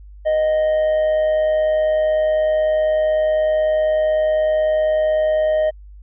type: tone with amplitude modulation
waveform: triangle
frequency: 621 Hz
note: D#5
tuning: 3 cents flat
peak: -11 dBFS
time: 0.25-5.71 s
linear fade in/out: 20 ms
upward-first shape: sine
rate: 136 Hz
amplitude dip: 30%
effects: added 50 Hz sine -37 dBFS peak until 6.02 s + resampled to 8000 Hz